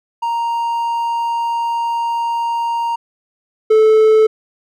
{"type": "tone pair in turn", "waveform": "triangle", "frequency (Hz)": [932.3, 436.2], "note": ["A#5", "A4"], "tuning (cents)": [0, -15], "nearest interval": "octave + minor second", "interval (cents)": 1315, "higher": "first", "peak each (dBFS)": [-14, -5], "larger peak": "second", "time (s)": [[0.22, 2.96], [3.7, 4.27]], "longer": "first", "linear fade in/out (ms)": 10, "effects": []}